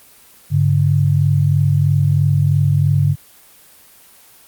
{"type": "tone pair together", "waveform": "sine", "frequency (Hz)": [101.14, 144.2], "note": ["G#2", "D3"], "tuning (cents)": [-45, -31], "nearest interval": "tritone", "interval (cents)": 614, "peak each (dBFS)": [-15, -13], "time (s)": [0.5, 3.16], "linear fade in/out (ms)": 50, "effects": ["white hiss -46 dBFS RMS until 4.47 s", "Opus 24 kbps"]}